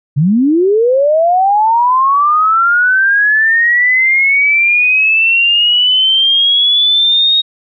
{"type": "linear sweep", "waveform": "sine", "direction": "up", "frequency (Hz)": [130.81, 3764], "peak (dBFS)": -7, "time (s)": [0.16, 7.42], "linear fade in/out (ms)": 20, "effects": []}